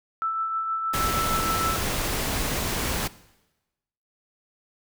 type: tone with tremolo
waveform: sine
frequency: 1322 Hz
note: E6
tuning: 5 cents sharp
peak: -22 dBFS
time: 0.22-1.76 s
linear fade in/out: 0 ms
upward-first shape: triangle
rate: 6.4 Hz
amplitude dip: 40%
type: noise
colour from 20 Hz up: pink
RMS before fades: -27 dBFS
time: 0.93-3.08 s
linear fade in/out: 10 ms
effects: noise-tail reverb RT60 1.0 s tail -19 dB re dry